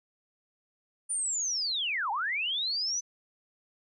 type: linear two-way sweep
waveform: sine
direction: down then up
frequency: 9397 to 781 to 6110 Hz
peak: -28 dBFS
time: 1.09-3.01 s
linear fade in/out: 20 ms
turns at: 2.11 s
effects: none